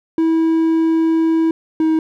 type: tone pair in turn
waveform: triangle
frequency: 324.9 / 317.8 Hz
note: E4 / D#4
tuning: -25 / +37 cents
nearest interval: unison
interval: 38 cents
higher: first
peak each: -10 dBFS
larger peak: neither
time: 0.18-1.51 / 1.8-1.99 s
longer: first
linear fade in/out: 2 ms
effects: none